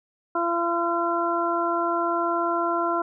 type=harmonic tone; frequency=340.7 Hz; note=F4; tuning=43 cents flat; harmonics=1 / 2 / 3 / 4; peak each=-27 / -27 / -27 / -27 dBFS; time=0.35-3.02 s; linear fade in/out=5 ms; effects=none